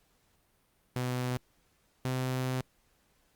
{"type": "tone pair in turn", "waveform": "sawtooth", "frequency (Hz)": [125.5, 128.58], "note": ["B2", "C3"], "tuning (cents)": [28, -30], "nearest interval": "unison", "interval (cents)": 42, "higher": "second", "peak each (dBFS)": -26, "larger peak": "neither", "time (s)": [[0.96, 1.37], [2.05, 2.61]], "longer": "second", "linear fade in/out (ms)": 0, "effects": ["pink hiss -70 dBFS RMS until 3.35 s", "Opus 48 kbps"]}